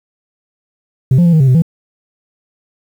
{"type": "tone with pitch steps", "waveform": "sine", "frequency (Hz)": [130.3, 174.2, 170.2, 158.1, 134, 127.4, 164.8], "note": ["C3", "F3", "F3", "D#3", "C3", "C3", "E3"], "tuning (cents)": [-7, -4, -44, 28, 42, -46, 0], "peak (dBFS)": -3, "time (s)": [1.11, 1.621], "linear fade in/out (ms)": 5, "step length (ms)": 73, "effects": ["tanh soft clip ceiling -5 dBFS", "7-bit"]}